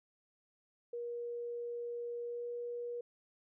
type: tone with pitch glide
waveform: sine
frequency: 476 to 479.3 Hz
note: A#4 to A#4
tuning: +36 to +48 cents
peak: -38 dBFS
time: 0.93-3.01 s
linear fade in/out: 5 ms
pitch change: +12 cents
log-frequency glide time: 2.24-2.46 s
effects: none